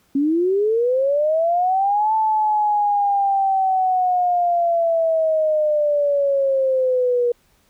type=linear two-way sweep; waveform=sine; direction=up then down; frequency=269.9 to 880 to 477.6 Hz; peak=-15 dBFS; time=0.15-7.32 s; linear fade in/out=5 ms; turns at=2.14 s; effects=pink hiss -60 dBFS RMS until 7.69 s